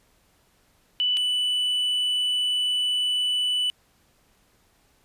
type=tone pair in turn; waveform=sine / triangle; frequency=2978 / 2978 Hz; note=F#7 / F#7; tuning=+11 / +11 cents; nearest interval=unison; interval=0 cents; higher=neither; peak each=-20 / -20 dBFS; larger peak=neither; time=1-1.17 / 1.17-3.7 s; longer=second; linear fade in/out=0 ms; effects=pink hiss -63 dBFS RMS until 5.04 s + resampled to 32000 Hz